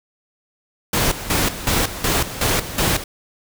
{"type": "noise with tremolo", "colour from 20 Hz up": "pink", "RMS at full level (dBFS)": -18, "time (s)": [0.93, 3.04], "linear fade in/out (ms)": 5, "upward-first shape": "square", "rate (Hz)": 2.7, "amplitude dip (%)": 75, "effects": []}